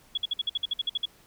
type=tone bursts; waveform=sine; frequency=3362 Hz; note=G#7; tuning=20 cents sharp; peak=-24 dBFS; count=12; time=0.15-1.056 s; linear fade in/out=5 ms; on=26 ms; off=54 ms; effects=pink hiss -58 dBFS RMS until 1.26 s